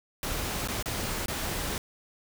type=noise with dropouts; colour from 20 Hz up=pink; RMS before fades=-32 dBFS; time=0.23-1.78 s; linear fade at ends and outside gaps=1 ms; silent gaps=0.675-0.685 / 0.826-0.858 / 1.26-1.282 s; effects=none